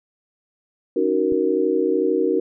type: chord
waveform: sine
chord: D# minor seventh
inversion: third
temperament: just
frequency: 280 / 311.1 / 373.4 / 466.7 Hz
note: C#4 / D#4 / F#4 / A#4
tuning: +18 / 0 / +16 / +2 cents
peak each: -26 / -23 / -21 / -21 dBFS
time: 0.96-2.4 s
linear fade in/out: 5 ms
type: click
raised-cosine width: 3 ms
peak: -21 dBFS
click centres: 1.322 s
effects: none